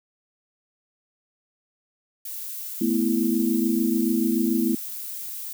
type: noise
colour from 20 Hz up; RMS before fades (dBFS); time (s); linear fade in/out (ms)
violet; -34; 2.25-5.53; 5
type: chord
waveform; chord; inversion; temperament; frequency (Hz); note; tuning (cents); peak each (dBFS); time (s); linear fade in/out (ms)
sine; A suspended second; none; equal; 220 / 246.9 / 329.6; A3 / B3 / E4; 0 / 0 / 0; -24; 2.81-4.75; 5
effects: none